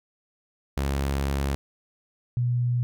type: tone pair in turn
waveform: sawtooth / sine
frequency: 69.1 / 121.92 Hz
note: C#2 / B2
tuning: -5 / -22 cents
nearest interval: minor seventh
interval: 983 cents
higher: second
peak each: -20 / -21 dBFS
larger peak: first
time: 0.77-1.55 / 2.37-2.83 s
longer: first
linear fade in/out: 0 ms
effects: none